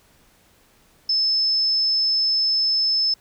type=tone; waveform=sine; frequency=5240 Hz; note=E8; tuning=11 cents flat; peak=-17 dBFS; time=1.09-3.14 s; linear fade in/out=5 ms; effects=pink hiss -57 dBFS RMS until 3.2 s